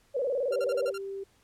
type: tone with vibrato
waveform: sine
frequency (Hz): 523.3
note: C5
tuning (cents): 0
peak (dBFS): -26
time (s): 0.14-0.92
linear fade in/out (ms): 20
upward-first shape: square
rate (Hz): 19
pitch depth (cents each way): 120
type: tone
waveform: sine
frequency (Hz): 392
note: G4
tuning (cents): 0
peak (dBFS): -34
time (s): 0.5-1.24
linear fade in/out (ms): 10
type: tone bursts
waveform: sawtooth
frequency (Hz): 1384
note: F6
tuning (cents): -16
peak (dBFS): -34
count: 6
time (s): 0.52-0.98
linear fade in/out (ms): 5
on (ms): 40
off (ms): 44
effects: pink hiss -65 dBFS RMS until 1.43 s + low-pass 12000 Hz 12 dB/octave